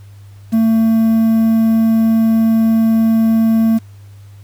triangle tone with quantisation, 224.2 Hz, A3, 33 cents sharp, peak -7 dBFS, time 0.52-3.79 s, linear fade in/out 20 ms, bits 6, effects added 100 Hz sine -35 dBFS peak until 4.43 s + pink hiss -52 dBFS RMS until 4.43 s

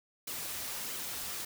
white noise with flanger, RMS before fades -39 dBFS, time 0.27-1.45 s, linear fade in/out 5 ms, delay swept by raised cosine 1.1 to 6.5 ms, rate 1.5 Hz, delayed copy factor -0.5, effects none

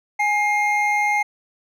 triangle tone pair together, 830.6 / 2123 Hz, G#5 / C7, 0 / +25 cents, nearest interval octave + major third, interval 1625 cents, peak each -18 dBFS, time 0.19-1.23 s, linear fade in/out 10 ms, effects none

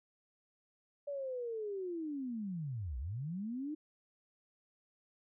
sine linear two-way sweep, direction down then up, 580 to 57.3 to 313.6 Hz, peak -37 dBFS, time 1.07-3.75 s, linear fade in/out 10 ms, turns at 2.98 s, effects none

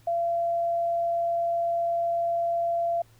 sine tone, 682 Hz, F5, 41 cents flat, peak -23 dBFS, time 0.07-3.02 s, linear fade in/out 5 ms, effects added 112 Hz sine -56 dBFS peak until 3.19 s + pink hiss -61 dBFS RMS until 3.19 s

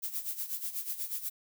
violet noise with tremolo, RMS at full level -34 dBFS, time 0.02-1.3 s, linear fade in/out 20 ms, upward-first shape sine, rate 8.2 Hz, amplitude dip 75%, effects none

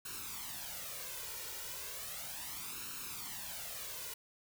white noise with flanger, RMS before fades -44 dBFS, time 0.05-4.14 s, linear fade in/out 5 ms, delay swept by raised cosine 0.73 to 2.13 ms, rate 0.35 Hz, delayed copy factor +0.7, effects none

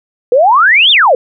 sine exponential two-way sweep, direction up then down, 466.2 to 3729 to 466.2 Hz, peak -4 dBFS, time 0.32-1.15 s, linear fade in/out 2 ms, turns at 0.91 s, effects none

